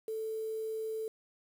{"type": "tone with quantisation", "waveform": "sine", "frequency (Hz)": 440.3, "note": "A4", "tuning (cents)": 1, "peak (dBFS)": -34, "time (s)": [0.08, 1.08], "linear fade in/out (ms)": 2, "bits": 9, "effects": []}